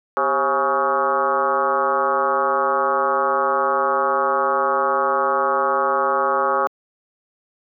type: tone with frequency modulation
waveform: sine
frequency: 830.6 Hz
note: G#5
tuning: in tune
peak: -15 dBFS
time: 0.17-6.67 s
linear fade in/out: 0 ms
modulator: 145 Hz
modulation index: 3.5
effects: high-pass 400 Hz 12 dB/octave